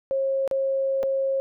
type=tone with dropouts; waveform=sine; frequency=540 Hz; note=C#5; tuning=45 cents flat; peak=-21 dBFS; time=0.11-1.4 s; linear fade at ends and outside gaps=0 ms; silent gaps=0.477-0.512 / 1.03-1.035 s; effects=none